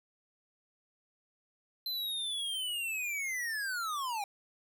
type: linear sweep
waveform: square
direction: down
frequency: 4100 to 784 Hz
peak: -34 dBFS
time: 1.86-4.24 s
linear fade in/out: 2 ms
effects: none